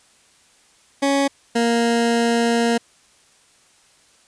20% pulse tone pair in turn, 277.8 / 233.6 Hz, C#4 / A#3, +4 / +4 cents, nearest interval minor third, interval 300 cents, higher first, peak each -11 dBFS, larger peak neither, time 1.02-1.28 / 1.55-2.78 s, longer second, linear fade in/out 10 ms, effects white hiss -55 dBFS RMS until 4.27 s + resampled to 22050 Hz

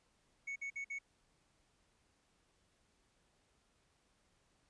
triangle tone bursts, 2217 Hz, C#7, in tune, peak -38 dBFS, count 4, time 0.47-0.989 s, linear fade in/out 10 ms, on 90 ms, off 53 ms, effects pink hiss -75 dBFS RMS until 4.69 s + resampled to 22050 Hz

